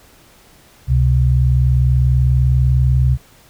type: tone pair together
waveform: sine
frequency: 67.9 / 128 Hz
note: C#2 / C3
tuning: -35 / -38 cents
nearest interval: major seventh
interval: 1097 cents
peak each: -13 dBFS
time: 0.87-3.18 s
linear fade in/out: 50 ms
effects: pink hiss -48 dBFS RMS until 3.49 s